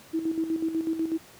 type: tone with tremolo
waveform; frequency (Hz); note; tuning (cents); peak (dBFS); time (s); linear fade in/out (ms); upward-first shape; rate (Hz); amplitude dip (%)
sine; 324.1; E4; -29; -23; 0.13-1.18; 20; square; 8.1; 60
effects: pink hiss -51 dBFS RMS until 1.39 s + high-pass 100 Hz 12 dB/octave